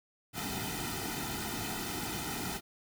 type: noise with comb filter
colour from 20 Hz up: pink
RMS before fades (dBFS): -37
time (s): 0.33-2.61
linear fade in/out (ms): 50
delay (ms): 1.8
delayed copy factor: -0.9
effects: none